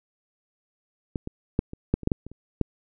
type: clicks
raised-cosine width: 3 ms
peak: -15 / -19 / -8 / -23 / -7 / -24 / -8 / -8 / -25 / -30 / -8 dBFS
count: 11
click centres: 1.158 / 1.274 / 1.591 / 1.734 / 1.94 / 2.033 / 2.074 / 2.118 / 2.266 / 2.316 / 2.613 s
effects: none